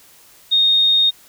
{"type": "tone", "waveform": "sine", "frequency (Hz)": 3700, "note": "A#7", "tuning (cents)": -14, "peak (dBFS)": -11, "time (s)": [0.51, 1.11], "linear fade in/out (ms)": 20, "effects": ["white hiss -48 dBFS RMS until 1.28 s"]}